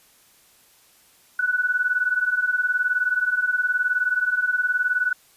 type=beating tone pair; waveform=sine; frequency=1469 / 1488 Hz; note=F#6 / F#6; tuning=-13 / +9 cents; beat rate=19 Hz; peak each=-24 / -21 dBFS; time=1.39-5.13 s; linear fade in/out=5 ms; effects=white hiss -56 dBFS RMS until 5.36 s + resampled to 32000 Hz